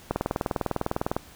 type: click train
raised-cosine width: 1 ms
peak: -10 dBFS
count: 22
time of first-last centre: 0.11-1.165 s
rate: 19.9 Hz
effects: pink hiss -50 dBFS RMS until 1.35 s